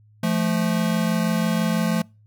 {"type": "tone pair together", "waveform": "square", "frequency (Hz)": [172.5, 218.6], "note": ["F3", "A3"], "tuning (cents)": [-21, -11], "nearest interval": "major third", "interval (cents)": 410, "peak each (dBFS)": -23, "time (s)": [0.23, 2.02], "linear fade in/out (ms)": 5, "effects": ["noise-tail reverb RT60 0.3 s tail -26 dB re dry", "added 106 Hz sine -51 dBFS peak until 2.26 s"]}